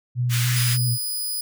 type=tone with vibrato; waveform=sine; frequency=121.8 Hz; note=B2; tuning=24 cents flat; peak=-19 dBFS; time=0.15-0.98 s; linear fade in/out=50 ms; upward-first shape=square; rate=3.4 Hz; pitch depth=19 cents each way
type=high-pass noise; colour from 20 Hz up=pink; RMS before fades=-27 dBFS; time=0.29-0.78 s; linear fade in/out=50 ms; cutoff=1500 Hz; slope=24 dB/octave
type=tone; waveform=5% pulse; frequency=4978 Hz; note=D#8; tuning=in tune; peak=-18 dBFS; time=0.56-1.41 s; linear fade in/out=5 ms
effects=none